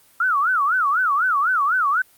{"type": "tone with vibrato", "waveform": "sine", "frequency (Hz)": 1300, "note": "E6", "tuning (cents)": -24, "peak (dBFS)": -16, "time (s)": [0.2, 2.02], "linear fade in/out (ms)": 5, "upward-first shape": "sine", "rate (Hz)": 4, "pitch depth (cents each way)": 280, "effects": ["white hiss -54 dBFS RMS until 2.17 s", "Opus 32 kbps"]}